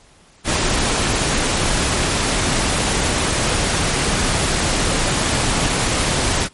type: noise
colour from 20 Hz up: pink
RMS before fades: -18 dBFS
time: 0.44-6.49 s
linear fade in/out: 50 ms
effects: pink hiss -50 dBFS RMS until 6.53 s + MP3 48 kbps